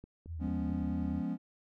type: click train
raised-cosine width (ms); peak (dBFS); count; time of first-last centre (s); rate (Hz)
3; -36; 4; 0.04-0.699; 4.55
type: tone with vibrato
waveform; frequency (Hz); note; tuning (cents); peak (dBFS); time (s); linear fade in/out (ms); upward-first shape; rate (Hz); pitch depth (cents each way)
sine; 80.6; E2; -38; -37; 0.26-1.23; 50; square; 4.6; 57
type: chord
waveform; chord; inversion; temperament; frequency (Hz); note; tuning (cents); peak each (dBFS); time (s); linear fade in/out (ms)
triangle; C# dominant seventh; first; equal; 174.61 / 207.7 / 246.9 / 277.2; E#3 / G#3 / B3 / C#4; 0 / 0 / 0 / 0; -36; 0.39-1.38; 50
effects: none